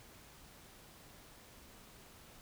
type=silence; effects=pink hiss -58 dBFS RMS until 2.41 s